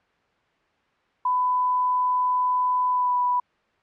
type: tone with pitch glide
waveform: sine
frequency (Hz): 1000 to 987.4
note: B5 to B5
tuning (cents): +21 to -1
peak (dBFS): -19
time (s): 1.25-3.4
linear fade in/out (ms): 5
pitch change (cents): -22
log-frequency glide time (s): 2.9-3.17
effects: white hiss -64 dBFS RMS until 3.82 s + low-pass 2000 Hz 12 dB/octave